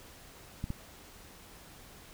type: clicks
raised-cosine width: 5 ms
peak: -22 dBFS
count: 2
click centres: 0.641 / 0.704 s
effects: pink hiss -53 dBFS RMS until 2.13 s